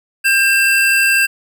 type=tone pair together; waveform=square; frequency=1596 / 2684 Hz; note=G6 / E7; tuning=+31 / +31 cents; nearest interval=major sixth; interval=900 cents; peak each=-14 dBFS; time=0.24-1.27 s; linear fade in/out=20 ms; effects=none